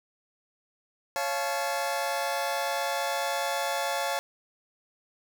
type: chord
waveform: sawtooth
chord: Db augmented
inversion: none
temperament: just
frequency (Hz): 554.4 / 693 / 866.2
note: Db5 / F5 / A5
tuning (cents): 0 / -14 / -27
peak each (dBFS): -28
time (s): 1.16-4.19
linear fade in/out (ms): 0
effects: none